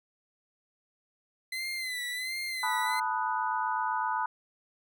30% pulse tone with vibrato, 2033 Hz, B6, 50 cents sharp, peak -30 dBFS, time 1.52-3 s, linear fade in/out 5 ms, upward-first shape sine, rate 1.4 Hz, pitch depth 69 cents each way
sine chord, B dominant seventh, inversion third, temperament equal, 880 / 987.8 / 1244.5 / 1480 Hz, A5 / B5 / D#6 / F#6, 0 / 0 / 0 / 0 cents, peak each -32 / -31 / -36 / -36 dBFS, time 2.63-4.26 s, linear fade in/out 2 ms
effects none

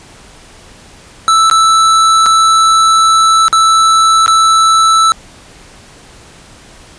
square tone with dropouts, 1318.5 Hz, E6, in tune, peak -6 dBFS, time 1.28-5.12 s, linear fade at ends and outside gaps 0 ms, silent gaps 1.499-1.512 / 2.26-2.264 / 3.482-3.528 / 4.262-4.279 s, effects pink hiss -38 dBFS RMS until 6.98 s + resampled to 22050 Hz

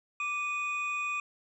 triangle tone pair together, 1174.7 / 2479 Hz, D6 / D#7, 0 / -7 cents, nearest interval octave + minor second, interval 1293 cents, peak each -34 / -30 dBFS, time 0.2-1.2 s, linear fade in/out 2 ms, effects resampled to 24000 Hz

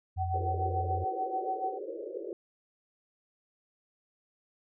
sine tone with vibrato, 88.6 Hz, F2, 25 cents sharp, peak -31 dBFS, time 0.16-1.05 s, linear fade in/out 20 ms, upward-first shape triangle, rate 8.9 Hz, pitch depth 10 cents each way
sine tone with tremolo, 757 Hz, F#5, 39 cents sharp, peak -28 dBFS, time 0.17-1.79 s, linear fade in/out 50 ms, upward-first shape sine, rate 6.9 Hz, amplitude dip 75%
pink band-pass noise, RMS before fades -39 dBFS, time 0.34-2.33 s, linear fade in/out 2 ms, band 340 to 560 Hz, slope 96 dB/octave
effects none

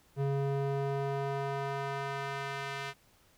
square tone with band-pass filter sweep, 138.59 Hz, C#3, in tune, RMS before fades -34 dBFS, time 0.16-2.94 s, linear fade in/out 50 ms, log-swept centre 300 to 2200 Hz, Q 0.83, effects pink hiss -65 dBFS RMS until 3.37 s

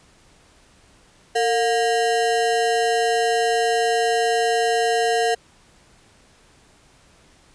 square ring-modulated tone, 585 Hz, D5, 7 cents flat, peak -15 dBFS, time 1.35-5.35 s, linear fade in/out 10 ms, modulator 130 Hz, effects pink hiss -54 dBFS RMS until 7.54 s + resampled to 22050 Hz

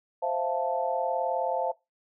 sine chord, F major seventh, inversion second, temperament equal, 523.3 / 659.3 / 698.5 / 880 Hz, C5 / E5 / F5 / A5, 0 / 0 / 0 / 0 cents, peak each -31 dBFS, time 0.22-1.72 s, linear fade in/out 10 ms, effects noise-tail reverb RT60 0.2 s tail -20 dB re dry

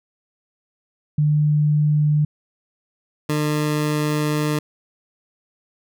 sine / 20% pulse tone pair in turn, 149.8 / 150.61 Hz, D3 / D3, +35 / +44 cents, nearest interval unison, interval 9 cents, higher second, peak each -14 dBFS, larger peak neither, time 1.18-2.25 / 3.29-4.59 s, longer second, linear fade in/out 5 ms, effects none

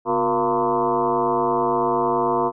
sine tone with frequency modulation, 690 Hz, F5, 21 cents flat, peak -17 dBFS, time 0.05-2.52 s, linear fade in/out 50 ms, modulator 109 Hz, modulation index 3.8, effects none

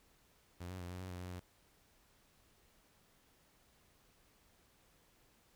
sawtooth tone with pitch steps, 88.5 / 92.6 / 88.1 / 90.6 / 93 / 89.3 / 90.5 / 89.6 Hz, F2 / F#2 / F2 / F#2 / F#2 / F2 / F#2 / F2, +23 / +2 / +16 / -36 / +9 / +39 / -38 / +45 cents, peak -40 dBFS, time 0.6-1.4 s, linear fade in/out 10 ms, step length 100 ms, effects pink hiss -70 dBFS RMS until 5.55 s

